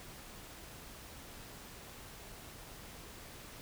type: silence
effects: pink hiss -51 dBFS RMS until 3.61 s